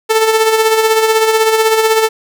sawtooth tone with tremolo, 441.8 Hz, A4, 7 cents sharp, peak -3 dBFS, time 0.09-2.09 s, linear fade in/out 20 ms, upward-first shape sine, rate 16 Hz, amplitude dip 50%, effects none

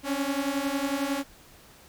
sawtooth beating tone pair, 272 / 283 Hz, C#4 / C#4, -33 / +36 cents, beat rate 11 Hz, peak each -26 / -25 dBFS, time 0.03-1.24 s, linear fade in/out 50 ms, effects pink hiss -53 dBFS RMS until 1.88 s

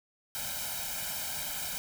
white noise with comb filter, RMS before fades -36 dBFS, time 0.35-1.78 s, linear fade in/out 0 ms, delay 1.3 ms, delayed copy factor +1, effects none

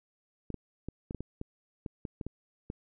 clicks, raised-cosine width 3 ms, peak -24 dBFS, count 12, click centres 0.503 / 0.543 / 0.886 / 1.109 / 1.147 / 1.206 / 1.414 / 1.862 / 2.052 / 2.212 / 2.266 / 2.701 s, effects none

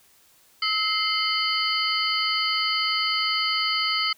sine tone cluster, 1292 / 2087 / 3046 / 4401 / 4790 Hz, E6 / C7 / F#7 / C#8 / D8, -35 / -5 / +50 / -13 / +33 cents, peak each -28 dBFS, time 0.62-4.13 s, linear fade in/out 5 ms, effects white hiss -58 dBFS RMS until 4.17 s

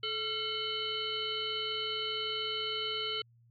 harmonic tone with a mistuned harmonic, 433.7 Hz, A4, 25 cents flat, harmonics 1 / 3 / 5 / 7 / 9 / 10, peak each -40 / -41 / -43 / -34 / -45 / -43 dBFS, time 0.03-3.22 s, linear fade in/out 5 ms, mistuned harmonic 3, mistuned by +81 cents, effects added 117 Hz sine -60 dBFS peak until 3.5 s + MP3 32 kbps

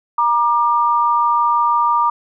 sine tone pair together, 946.9 / 1193 Hz, A#5 / D6, +27 / +27 cents, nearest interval major third, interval 400 cents, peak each -15 dBFS, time 0.18-2.1 s, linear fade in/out 5 ms, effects none

